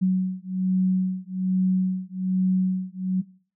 sine beating tone pair, 185.5 / 186.7 Hz, F#3 / F#3, +5 / +16 cents, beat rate 1.2 Hz, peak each -23 dBFS, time 0.01-3.22 s, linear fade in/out 20 ms, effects noise-tail reverb RT60 0.5 s tail -22 dB re dry

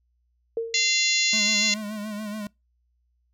sine tone with exponential decay, 457.4 Hz, A#4, 33 cents flat, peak -21 dBFS, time 0.57-0.98 s, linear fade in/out 2 ms, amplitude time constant 89 ms
harmonic tone, 690 Hz, F5, 21 cents flat, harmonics 3 / 4 / 5 / 6 / 7 / 8 / 9 / 10, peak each -26 / -27 / -29 / -25 / -31 / -32 / -31 / -28 dBFS, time 0.74-1.74 s, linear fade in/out 2 ms
square tone with vibrato, 211.1 Hz, G#3, 29 cents sharp, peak -31 dBFS, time 1.33-2.47 s, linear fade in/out 2 ms, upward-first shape sine, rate 7 Hz, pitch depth 56 cents each way
effects noise-tail reverb RT60 0.2 s tail -24 dB re dry + added 60 Hz sine -66 dBFS peak until 3.33 s

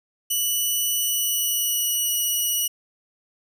5% pulse tone with pitch glide, 2960 to 2921 Hz, F#7 to F#7, 0 to -23 cents, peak -13 dBFS, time 0.3-2.68 s, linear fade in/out 10 ms, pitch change -23 cents, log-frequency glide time 0.97-2.13 s, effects none

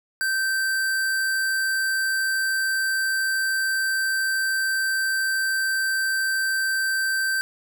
square tone, 1557 Hz, G6, 12 cents flat, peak -22 dBFS, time 0.21-7.41 s, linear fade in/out 0 ms, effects none

